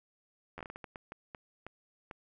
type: slowing click train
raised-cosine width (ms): 0.5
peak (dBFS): -28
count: 13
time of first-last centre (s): 0.58-2.112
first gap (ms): 11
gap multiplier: 1.4
effects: none